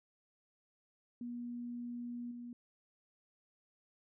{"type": "tone with level steps", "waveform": "sine", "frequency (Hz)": 240.6, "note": "B3", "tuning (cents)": -45, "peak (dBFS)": [-40, -44], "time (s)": [1.21, 2.53], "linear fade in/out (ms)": 2, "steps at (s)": 2.31, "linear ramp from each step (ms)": 5, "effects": []}